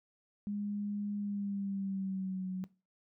sine tone with pitch glide, 205.1 to 185.92 Hz, G#3 to F#3, -21 to +9 cents, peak -34 dBFS, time 0.47-2.64 s, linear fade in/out 0 ms, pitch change -170 cents, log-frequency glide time 1.17-2.48 s, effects noise-tail reverb RT60 0.3 s tail -20 dB re dry

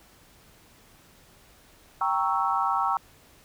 sine chord, G diminished seventh, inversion none, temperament equal, 784 / 932.3 / 1108.7 / 1318.5 Hz, G5 / Bb5 / Db6 / Fb6, 0 / 0 / 0 / 0 cents, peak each -28 dBFS, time 2.01-2.97 s, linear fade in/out 2 ms, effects pink hiss -56 dBFS RMS until 3.44 s

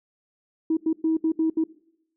sine tone bursts at uneven times, 321 Hz, E4, 46 cents flat, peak -18 dBFS, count 6, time 0.7-0.77 / 0.86-0.93 / 1.04-1.17 / 1.24-1.32 / 1.39-1.5 / 1.57-1.64 s, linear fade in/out 5 ms, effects noise-tail reverb RT60 0.8 s tail -22 dB re dry + tanh soft clip ceiling -14 dBFS

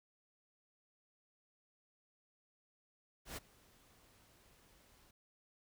pink noise with ADSR envelope, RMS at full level -43 dBFS, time 3.25-5.11 s, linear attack 120 ms, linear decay 20 ms, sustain -24 dB, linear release 4 ms, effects none

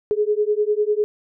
sine beating tone pair, 415.3 / 425.3 Hz, G#4 / G#4, 0 / +41 cents, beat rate 10 Hz, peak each -20 dBFS, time 0.11-1.04 s, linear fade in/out 0 ms, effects none

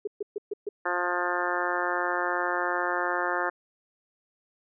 sine tone bursts, 411.6 Hz, G#4, 16 cents flat, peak -27 dBFS, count 5, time 0.05-0.69 s, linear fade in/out 5 ms, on 24 ms, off 130 ms
harmonic tone, 177.2 Hz, F3, 25 cents sharp, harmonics 2 / 3 / 4 / 5 / 6 / 7 / 8 / 9 / 10, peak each -34 / -34 / -34 / -34 / -34 / -34 / -34 / -34 / -34 dBFS, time 0.85-3.5 s, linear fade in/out 10 ms
effects none

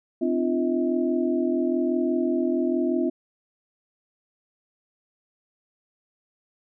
sine tone cluster, 257.7 / 298.7 / 343.7 / 641 Hz, C4 / D4 / F4 / E5, -26 / +29 / -28 / -49 cents, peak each -25 / -29 / -24 / -32 dBFS, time 0.21-3.1 s, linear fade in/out 10 ms, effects none

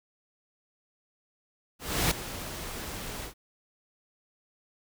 pink noise with ADSR envelope, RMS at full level -24 dBFS, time 1.79-3.34 s, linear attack 320 ms, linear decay 8 ms, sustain -14 dB, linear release 99 ms, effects none

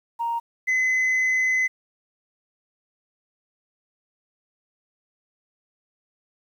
sine tone pair in turn, 932.3 / 2032 Hz, A#5 / B6, 0 / +49 cents, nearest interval octave + minor second, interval 1349 cents, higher second, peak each -22 / -16 dBFS, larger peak second, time 0.19-0.4 / 0.67-1.68 s, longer second, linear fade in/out 20 ms, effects tanh soft clip ceiling -18 dBFS + 9-bit

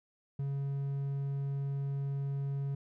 triangle tone, 139 Hz, C#3, 5 cents sharp, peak -30 dBFS, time 0.39-2.75 s, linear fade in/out 5 ms, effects none

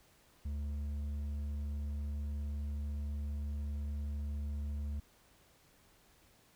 sine tone with hard clipping, 72.8 Hz, D2, 15 cents flat, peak -37 dBFS, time 0.45-5 s, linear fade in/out 5 ms, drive 5 dB, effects pink hiss -66 dBFS RMS until 6.55 s

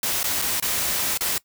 white noise with dropouts, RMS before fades -24 dBFS, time 0.03-1.38 s, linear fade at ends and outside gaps 2 ms, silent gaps 0.231-0.241 / 0.417-0.421 / 0.6-0.624 / 1.175-1.208 s, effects noise-tail reverb RT60 0.1 s tail -20 dB re dry

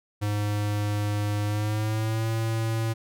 square tone with pitch glide, 103.83 to 112.58 Hz, G#2 to A2, 0 to +40 cents, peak -25 dBFS, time 0.21-2.94 s, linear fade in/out 20 ms, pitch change +140 cents, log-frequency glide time 1.45-2.28 s, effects none

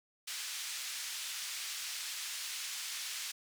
white band-pass noise, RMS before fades -41 dBFS, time 0.27-3.32 s, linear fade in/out 10 ms, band 1900 to 7100 Hz, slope 12 dB/octave, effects none

